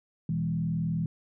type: tone with frequency modulation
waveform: sine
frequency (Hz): 164.81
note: E3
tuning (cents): 0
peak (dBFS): -26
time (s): 0.29-1.06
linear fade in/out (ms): 2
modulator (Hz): 40.1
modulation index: 0.95
effects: none